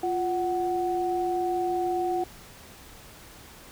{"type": "tone pair together", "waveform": "sine", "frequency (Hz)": [350.5, 742.7], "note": ["F4", "F#5"], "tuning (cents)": [6, 6], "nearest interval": "octave + minor second", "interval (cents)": 1300, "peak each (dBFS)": -27, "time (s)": [0.03, 2.24], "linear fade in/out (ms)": 5, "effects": ["pink hiss -48 dBFS RMS until 3.71 s"]}